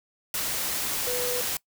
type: tone in noise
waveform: sine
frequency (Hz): 493.9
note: B4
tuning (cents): 0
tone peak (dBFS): -29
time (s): 1.07-1.41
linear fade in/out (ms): 2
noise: white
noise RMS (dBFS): -29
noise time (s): 0.34-1.57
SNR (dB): -3
effects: noise-tail reverb RT60 0.1 s tail -22 dB re dry